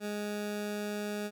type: tone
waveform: 20% pulse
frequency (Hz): 207.7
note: G#3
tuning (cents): 0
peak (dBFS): -29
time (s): 0-1.31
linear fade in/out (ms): 50
effects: none